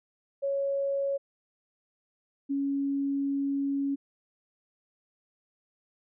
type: tone pair in turn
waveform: sine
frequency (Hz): 554.4 / 278.1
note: C#5 / C#4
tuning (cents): 0 / +6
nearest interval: octave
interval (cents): 1194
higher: first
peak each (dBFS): -26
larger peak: neither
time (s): 0.42-1.18 / 2.49-3.96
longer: second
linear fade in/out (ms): 20
effects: none